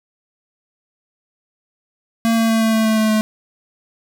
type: tone with pitch steps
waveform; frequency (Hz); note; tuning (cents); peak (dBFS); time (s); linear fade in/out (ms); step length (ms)
square; 227.9 / 226.2 / 224.5 / 222.8 / 221.2 / 219.5 / 217.9 / 216.2; A#3 / A3 / A3 / A3 / A3 / A3 / A3 / A3; -39 / +48 / +35 / +22 / +9 / -4 / -17 / -30; -14; 2.25-3.21; 0; 120
effects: none